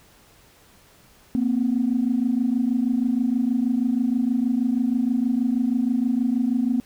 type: tone pair together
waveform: sine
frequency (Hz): 233.1 / 259.4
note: A#3 / C4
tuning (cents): 0 / -15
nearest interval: major second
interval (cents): 185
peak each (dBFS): -21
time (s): 1.35-6.8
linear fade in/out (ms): 0
effects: tanh soft clip ceiling -12 dBFS + pink hiss -54 dBFS RMS until 6.85 s